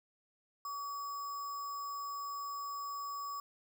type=tone with sample-and-hold; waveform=sine; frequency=1139 Hz; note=C#6; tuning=47 cents sharp; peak=-38 dBFS; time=0.65-3.4 s; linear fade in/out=2 ms; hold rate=6300 Hz; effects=none